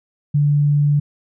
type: tone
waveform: sine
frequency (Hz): 145.8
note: D3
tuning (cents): -12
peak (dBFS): -12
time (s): 0.34-1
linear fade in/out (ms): 10
effects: none